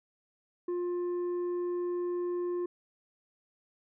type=tone with tanh clipping; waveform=triangle; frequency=353.1 Hz; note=F4; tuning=19 cents sharp; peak=-31 dBFS; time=0.68-2.66 s; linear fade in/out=5 ms; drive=9 dB; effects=none